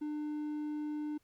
triangle tone, 300 Hz, D4, 37 cents sharp, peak -33 dBFS, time 0.01-1.18 s, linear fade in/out 10 ms, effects pink hiss -75 dBFS RMS until 1.23 s

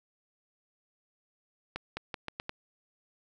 accelerating click train, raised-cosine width 0.3 ms, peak -19 dBFS, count 6, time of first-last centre 1.76-2.494 s, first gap 210 ms, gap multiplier 0.82, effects none

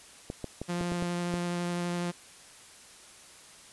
clicks, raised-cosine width 2 ms, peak -21 dBFS, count 7, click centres 0.301 / 0.443 / 0.616 / 0.811 / 0.92 / 1.024 / 1.34 s
sawtooth tone with vibrato, 174.8 Hz, F3, 2 cents sharp, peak -26 dBFS, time 0.68-2.12 s, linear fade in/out 20 ms, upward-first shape sine, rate 12 Hz, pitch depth 9 cents each way
effects white hiss -52 dBFS RMS until 3.72 s + resampled to 24000 Hz

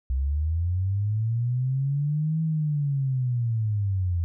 sine linear two-way sweep, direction up then down, 63 to 161.5 to 83.5 Hz, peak -22 dBFS, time 0.1-4.24 s, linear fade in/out 0 ms, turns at 2.42 s, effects none

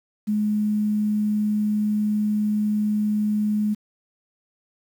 sine tone with quantisation, 210.7 Hz, G#3, 25 cents sharp, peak -19 dBFS, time 0.27-3.75 s, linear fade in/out 20 ms, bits 8, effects none

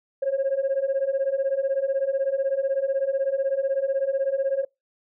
sine beating tone pair, 533 / 549 Hz, C5 / C#5, +32 / -17 cents, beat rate 16 Hz, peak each -24 / -22 dBFS, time 0.22-4.65 s, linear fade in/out 10 ms, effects noise-tail reverb RT60 0.2 s tail -25 dB re dry + tanh soft clip ceiling -17 dBFS

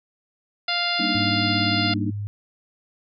harmonic tone, 698.5 Hz, F5, in tune, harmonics 1 / 2 / 3 / 4 / 5 / 6 / 7, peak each -29 / -29 / -29 / -29 / -29 / -29 / -29 dBFS, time 0.68-1.94 s, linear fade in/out 5 ms
sine chord, Eb major seventh, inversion first, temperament equal, 196 / 233.1 / 293.7 / 311.1 Hz, G3 / Bb3 / D4 / Eb4, 0 / 0 / 0 / 0 cents, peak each -29 dBFS, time 0.99-2.11 s, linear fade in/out 10 ms
sine tone with pitch glide, 103.83 to 102.82 Hz, G#2 to G#2, 0 to -17 cents, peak -26 dBFS, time 1.15-2.27 s, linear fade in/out 0 ms, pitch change -17 cents, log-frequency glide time 1.72-1.99 s
effects none

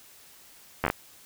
slowing click train, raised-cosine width 0.5 ms, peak -9 dBFS, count 5, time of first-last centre 0.84-0.901 s, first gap 11 ms, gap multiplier 1.22, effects white hiss -53 dBFS RMS until 1.25 s

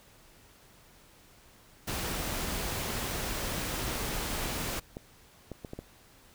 pink noise, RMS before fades -34 dBFS, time 1.87-4.8 s, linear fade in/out 10 ms
clicks, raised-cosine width 2 ms, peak -25 dBFS, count 11, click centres 3.582 / 3.74 / 3.88 / 3.911 / 3.957 / 4.459 / 4.969 / 5.517 / 5.648 / 5.734 / 5.79 s
effects pink hiss -58 dBFS RMS until 6.34 s

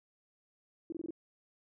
sine tone bursts, 329.6 Hz, E4, in tune, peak -36 dBFS, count 5, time 0.9-1.107 s, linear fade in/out 2 ms, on 23 ms, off 23 ms, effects none

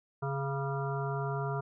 harmonic tone with a mistuned harmonic, 138.1 Hz, C#3, 6 cents flat, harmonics 1 / 3 / 5 / 7 / 9 / 10, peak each -33 / -38 / -40 / -41 / -43 / -43 dBFS, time 0.22-1.61 s, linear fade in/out 10 ms, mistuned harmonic 9, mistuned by -65 cents, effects none

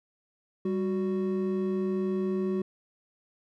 triangle tone pair together, 196 / 370 Hz, G3 / F#4, 0 / 0 cents, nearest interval major seventh, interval 1100 cents, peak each -27 / -27 dBFS, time 0.65-2.62 s, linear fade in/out 5 ms, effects none

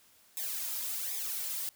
blue noise with flanger, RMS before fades -36 dBFS, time 0.37-1.69 s, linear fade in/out 0 ms, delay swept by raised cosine 0.68 to 2.78 ms, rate 1.3 Hz, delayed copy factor -0.9, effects white hiss -63 dBFS RMS until 1.75 s

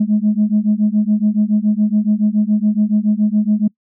sine beating tone pair, 207.7 / 214.8 Hz, G#3 / A3, 0 / -41 cents, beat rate 7.1 Hz, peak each -14 dBFS, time 0-3.68 s, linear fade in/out 10 ms, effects noise-tail reverb RT60 0.1 s tail -26 dB re dry + tanh soft clip ceiling -6 dBFS

